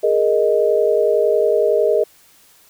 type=chord; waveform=sine; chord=Ab suspended second; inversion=none; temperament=equal; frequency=415.3 / 466.2 / 622.3 Hz; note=Ab4 / Bb4 / Eb5; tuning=0 / 0 / 0 cents; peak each=-17 dBFS; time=0.03-2.04 s; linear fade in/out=10 ms; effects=white hiss -51 dBFS RMS until 2.69 s

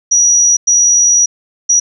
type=tone bursts at uneven times; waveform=sine; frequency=5810 Hz; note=F#8; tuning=32 cents flat; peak=-6 dBFS; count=3; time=0.11-0.57 / 0.67-1.26 / 1.69-1.8 s; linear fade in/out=10 ms; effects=none

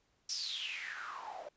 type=noise with band-pass filter sweep; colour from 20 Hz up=white; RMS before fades=-42 dBFS; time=0.29-1.49 s; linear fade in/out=5 ms; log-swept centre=5700 to 580 Hz; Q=8.5; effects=pink hiss -75 dBFS RMS until 1.56 s + resampled to 16000 Hz

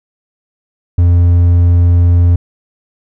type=tone; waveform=triangle; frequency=87 Hz; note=F2; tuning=6 cents flat; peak=-3 dBFS; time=0.98-2.36 s; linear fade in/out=5 ms; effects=none

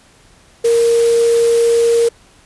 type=tone in noise; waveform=sine; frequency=465.7 Hz; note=A#4; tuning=2 cents flat; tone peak=-9 dBFS; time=0.64-2.09 s; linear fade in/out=10 ms; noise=white; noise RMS=-26 dBFS; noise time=0.64-2.09 s; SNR=+14 dB; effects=pink hiss -48 dBFS RMS until 2.45 s + resampled to 24000 Hz

